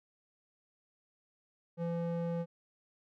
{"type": "tone with band-pass filter", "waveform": "square", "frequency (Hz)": 169.5, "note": "E3", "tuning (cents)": 49, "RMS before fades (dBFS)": -35, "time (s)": [1.77, 2.46], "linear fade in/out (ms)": 50, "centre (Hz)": 350, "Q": 5.8, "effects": []}